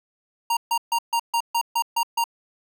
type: tone bursts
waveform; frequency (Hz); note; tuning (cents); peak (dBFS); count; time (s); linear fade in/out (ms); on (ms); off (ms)
square; 932.3; A#5; 0; -20; 9; 0.5-2.241; 5; 69; 140
effects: none